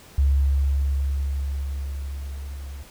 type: tone with level ramp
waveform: sine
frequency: 69.3 Hz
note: C#2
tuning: in tune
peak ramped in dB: -14 to -33 dBFS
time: 0.18-2.83 s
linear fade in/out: 5 ms
effects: tanh soft clip ceiling -10 dBFS + pink hiss -48 dBFS RMS until 2.9 s